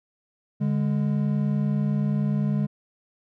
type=tone pair together; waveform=triangle; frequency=145.3 / 205.5 Hz; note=D3 / G#3; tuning=-18 / -18 cents; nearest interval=tritone; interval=600 cents; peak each=-22 dBFS; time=0.6-2.67 s; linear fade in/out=20 ms; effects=none